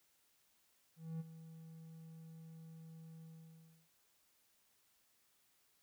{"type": "tone with ADSR envelope", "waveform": "triangle", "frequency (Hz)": 162.1, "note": "E3", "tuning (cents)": -29, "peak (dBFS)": -37, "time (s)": [0.96, 3.89], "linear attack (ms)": 240, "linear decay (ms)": 26, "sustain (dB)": -13, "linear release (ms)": 660, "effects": ["white hiss -75 dBFS RMS until 5.82 s"]}